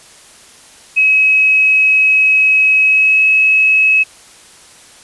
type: tone with pitch glide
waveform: sine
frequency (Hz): 2556 to 2572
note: D#7 to E7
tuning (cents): +46 to -43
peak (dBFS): -7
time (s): 0.96-4.04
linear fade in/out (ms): 20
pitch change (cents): +11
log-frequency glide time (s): 2.84-3.22
effects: white hiss -41 dBFS RMS until 5.03 s + resampled to 24000 Hz